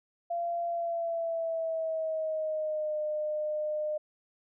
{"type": "tone with pitch glide", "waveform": "sine", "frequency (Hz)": [686, 607.6], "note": ["F5", "D#5"], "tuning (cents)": [-31, -41], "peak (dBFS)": -29, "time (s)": [0.3, 3.98], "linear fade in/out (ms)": 10, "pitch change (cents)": -210, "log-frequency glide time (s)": [0.67, 2.99], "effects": []}